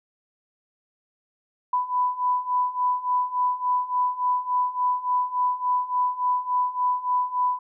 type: beating tone pair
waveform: sine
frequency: 993 / 996.5 Hz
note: B5 / B5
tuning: +9 / +15 cents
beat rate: 3.5 Hz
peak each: -26 / -23 dBFS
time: 1.73-7.59 s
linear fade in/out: 5 ms
effects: none